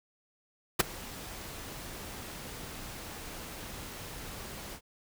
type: noise with ADSR envelope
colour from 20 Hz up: pink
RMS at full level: -20 dBFS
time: 0.79-4.81 s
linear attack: 13 ms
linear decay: 13 ms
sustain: -23 dB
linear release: 76 ms
effects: none